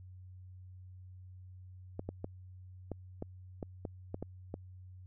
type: clicks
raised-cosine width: 2 ms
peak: -25 dBFS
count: 10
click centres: 1.994 / 2.09 / 2.244 / 2.917 / 3.224 / 3.628 / 3.852 / 4.144 / 4.226 / 4.541 s
effects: added 92 Hz sine -49 dBFS peak until 5.06 s